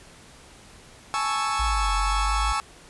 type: chord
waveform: 40% pulse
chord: A major seventh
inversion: third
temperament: equal with one note detuned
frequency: 830.6 / 876.4 / 1108.7 / 1318.5 Hz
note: G#5 / A5 / C#6 / E6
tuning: 0 / -7 / 0 / 0 cents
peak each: -30 / -31 / -27 / -27 dBFS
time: 1.14-2.6 s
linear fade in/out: 0 ms
type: linear two-way sweep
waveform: sine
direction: down then up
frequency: 58.27 to 45.16 to 54.8 Hz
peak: -24 dBFS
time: 1.59-2.53 s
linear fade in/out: 10 ms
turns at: 1.96 s
effects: pink hiss -49 dBFS RMS until 2.89 s + resampled to 24000 Hz